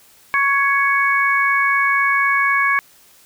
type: harmonic tone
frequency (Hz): 556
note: C#5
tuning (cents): +5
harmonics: 2 / 3 / 4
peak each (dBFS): -18 / -18 / -18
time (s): 0.34-2.79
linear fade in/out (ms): 0
effects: white hiss -50 dBFS RMS until 3.25 s